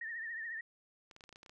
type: tone with vibrato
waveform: sine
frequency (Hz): 1826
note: A#6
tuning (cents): -36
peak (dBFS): -39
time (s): 0.01-0.61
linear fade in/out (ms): 5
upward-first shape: triangle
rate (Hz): 14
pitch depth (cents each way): 82
type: clicks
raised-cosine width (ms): 0.2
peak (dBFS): -37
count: 10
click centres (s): 1.112 / 1.164 / 1.208 / 1.239 / 1.292 / 1.327 / 1.359 / 1.431 / 1.462 / 1.495
effects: none